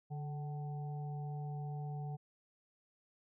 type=harmonic tone with a mistuned harmonic; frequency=145.2 Hz; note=D3; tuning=19 cents flat; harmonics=1 / 3 / 5 / 6; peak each=-39 / -54 / -50 / -62 dBFS; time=0.1-2.17 s; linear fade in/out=20 ms; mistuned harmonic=5; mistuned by=+62 cents; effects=none